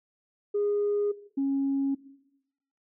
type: tone pair in turn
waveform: sine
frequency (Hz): 411.1 / 274.5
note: G#4 / C#4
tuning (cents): -18 / -17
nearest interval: perfect fifth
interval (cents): 699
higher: first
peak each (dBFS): -23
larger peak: neither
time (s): 0.54-1.12 / 1.37-1.95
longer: neither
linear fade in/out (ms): 10
effects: noise-tail reverb RT60 0.9 s tail -18 dB re dry + tanh soft clip ceiling -20 dBFS